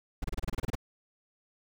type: noise bursts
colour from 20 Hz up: brown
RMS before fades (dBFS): -31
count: 11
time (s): 0.22-0.753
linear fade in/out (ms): 5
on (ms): 23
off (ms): 28
effects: none